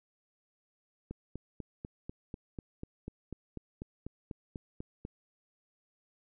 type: click train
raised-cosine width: 3 ms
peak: -27 dBFS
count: 17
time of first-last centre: 1.11-5.051 s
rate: 4.06 Hz
effects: none